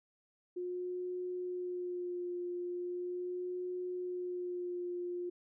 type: tone with vibrato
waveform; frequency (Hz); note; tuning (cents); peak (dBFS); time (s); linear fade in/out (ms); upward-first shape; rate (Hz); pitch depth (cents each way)
sine; 357.6; F4; +41; -36; 0.56-5.3; 10; sine; 0.39; 20
effects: none